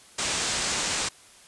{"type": "low-pass noise", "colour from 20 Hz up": "white", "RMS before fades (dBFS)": -28, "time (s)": [0.18, 1.09], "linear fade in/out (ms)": 10, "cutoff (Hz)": 8500, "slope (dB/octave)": 48, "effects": ["white hiss -52 dBFS RMS until 1.47 s", "resampled to 24000 Hz"]}